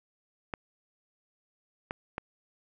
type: clicks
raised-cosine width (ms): 0.5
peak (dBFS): -18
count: 3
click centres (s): 0.538 / 1.909 / 2.181
effects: none